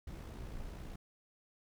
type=noise with amplitude modulation; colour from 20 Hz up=brown; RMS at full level=-43 dBFS; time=0.07-0.96 s; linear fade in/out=5 ms; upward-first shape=sine; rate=60.3 Hz; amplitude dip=45%; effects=none